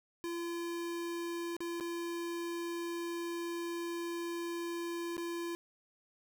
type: tone with dropouts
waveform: square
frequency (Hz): 341.1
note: F4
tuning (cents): -41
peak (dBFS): -37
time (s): 0.24-5.55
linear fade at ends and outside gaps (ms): 0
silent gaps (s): 1.566-1.605 / 1.8-1.808 / 5.168-5.179
effects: none